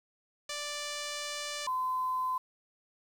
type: tone pair in turn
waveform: 5% pulse / sine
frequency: 587.3 / 1022.6 Hz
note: D5 / C6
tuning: 0 / -40 cents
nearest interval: minor seventh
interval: 960 cents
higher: second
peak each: -24 / -29 dBFS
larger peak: first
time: 0.49-1.67 / 1.67-2.38 s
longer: first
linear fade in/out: 5 ms
effects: low-pass 12000 Hz 12 dB/octave + 9-bit